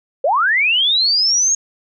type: linear sweep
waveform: sine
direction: up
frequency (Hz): 497.5 to 6630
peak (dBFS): -12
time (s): 0.24-1.55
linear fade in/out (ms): 5
effects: none